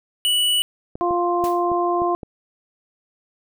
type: tone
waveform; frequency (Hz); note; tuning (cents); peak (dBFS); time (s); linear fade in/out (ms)
square; 2950; F#7; -6; -17; 0.25-0.62; 0
type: clicks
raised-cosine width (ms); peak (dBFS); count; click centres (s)
2; -19; 6; 0.955 / 1.109 / 1.439 / 1.717 / 2.019 / 2.232
type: harmonic tone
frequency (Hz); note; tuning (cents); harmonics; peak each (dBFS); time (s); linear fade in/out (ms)
350; F4; +4; 1 / 2 / 3; -21 / -22 / -23; 1.01-2.15; 0
type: noise with exponential decay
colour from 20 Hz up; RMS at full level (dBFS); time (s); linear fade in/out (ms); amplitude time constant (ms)
white; -33; 1.44-1.67; 1; 50
effects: none